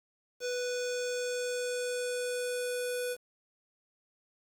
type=tone with low-pass filter sweep; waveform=square; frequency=493.9 Hz; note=B4; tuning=in tune; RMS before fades=-34 dBFS; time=0.4-3.17 s; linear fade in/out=50 ms; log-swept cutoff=6300 to 11000 Hz; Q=2.8; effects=9-bit